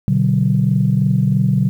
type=chord; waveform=sine; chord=B minor; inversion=none; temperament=equal with one note detuned; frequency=123.47 / 146.83 / 189.43 Hz; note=B2 / D3 / F#3; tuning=0 / 0 / +41 cents; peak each=-16 dBFS; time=0.08-1.69 s; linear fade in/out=0 ms; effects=tanh soft clip ceiling -3 dBFS + 8-bit